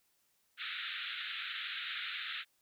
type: band-pass noise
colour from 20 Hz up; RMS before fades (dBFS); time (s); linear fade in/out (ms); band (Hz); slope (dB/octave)
white; -41; 0.57-2.45; 50; 1300 to 3900; 96
effects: white hiss -75 dBFS RMS until 2.61 s